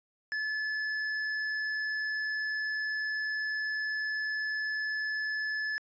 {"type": "tone with tanh clipping", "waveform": "triangle", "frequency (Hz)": 1726, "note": "A6", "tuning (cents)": -34, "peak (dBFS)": -32, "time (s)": [0.32, 5.78], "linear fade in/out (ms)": 0, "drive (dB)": 13, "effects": ["resampled to 16000 Hz"]}